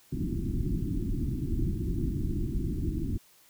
pink low-pass noise, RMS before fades -30 dBFS, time 0.12-3.18 s, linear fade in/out 10 ms, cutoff 360 Hz, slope 96 dB/octave, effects white hiss -60 dBFS RMS until 3.49 s

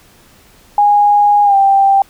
sine tone with pitch glide, 823 to 786.3 Hz, G#5 to G5, -16 to +5 cents, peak -6 dBFS, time 0.78-2.02 s, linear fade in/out 2 ms, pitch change -79 cents, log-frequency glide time 1.44-1.56 s, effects pink hiss -46 dBFS RMS until 2.09 s

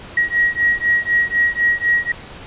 sine beating tone pair, 1900 / 1904 Hz, A#6 / A#6, +33 / +36 cents, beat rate 4 Hz, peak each -17 dBFS, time 0.17-2.12 s, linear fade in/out 5 ms, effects pink hiss -36 dBFS RMS until 2.46 s + resampled to 8000 Hz

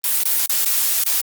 blue noise with dropouts, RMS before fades -18 dBFS, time 0.04-1.21 s, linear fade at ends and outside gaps 2 ms, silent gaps 0.235-0.254 / 0.461-0.495 / 0.648-0.658 / 1.038-1.062 s, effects Opus 32 kbps

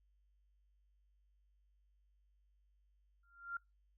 sine tone with exponential growth, 1389 Hz, F6, 10 cents flat, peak -36 dBFS, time 3.23-3.57 s, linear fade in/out 5 ms, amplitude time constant 72 ms, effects noise-tail reverb RT60 0.2 s tail -25 dB re dry + added 50 Hz sine -70 dBFS peak until 3.97 s

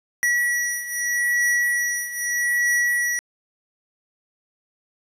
square beating tone pair, 1933 / 1933.8 Hz, B6 / B6, -38 / -37 cents, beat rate 0.8 Hz, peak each -26 / -22 dBFS, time 0.23-3.19 s, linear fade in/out 0 ms, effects resampled to 32000 Hz + 9-bit

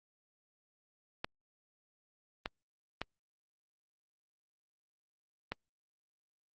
clicks, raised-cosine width 0.3 ms, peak -19 dBFS, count 4, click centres 1.245 / 2.459 / 3.016 / 5.52 s, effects Opus 48 kbps

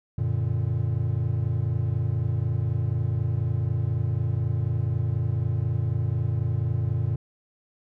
triangle chord, Gb augmented, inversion none, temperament equal, 92.5 / 116.54 / 146.83 Hz, Gb2 / Bb2 / D3, 0 / 0 / 0 cents, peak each -26 / -23 / -28 dBFS, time 0.18-7.16 s, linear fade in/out 5 ms, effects none

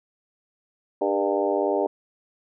harmonic tone with a mistuned harmonic, 100 Hz, G2, 35 cents sharp, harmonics 3 / 4 / 5 / 6 / 7 / 8 / 9, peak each -29 / -25 / -28 / -26 / -32 / -31 / -33 dBFS, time 1.01-1.87 s, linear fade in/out 5 ms, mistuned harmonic 5, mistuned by -58 cents, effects none

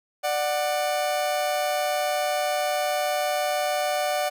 40% pulse tone pair together, 593.3 / 740 Hz, D5 / F#5, +18 / 0 cents, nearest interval major third, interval 382 cents, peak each -25 dBFS, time 0.23-4.3 s, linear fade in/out 20 ms, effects none

